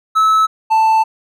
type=tone pair in turn; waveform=triangle; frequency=1300 / 883.6 Hz; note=E6 / A5; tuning=-24 / +7 cents; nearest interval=perfect fifth; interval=669 cents; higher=first; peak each=-7 dBFS; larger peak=neither; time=0.15-0.47 / 0.7-1.04 s; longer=second; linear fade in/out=20 ms; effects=none